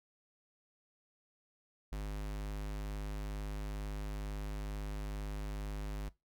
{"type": "tone", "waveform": "square", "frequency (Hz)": 51.1, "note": "G#1", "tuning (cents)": -27, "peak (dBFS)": -38, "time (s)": [1.92, 6.09], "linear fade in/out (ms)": 5, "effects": ["noise-tail reverb RT60 0.2 s tail -19 dB re dry"]}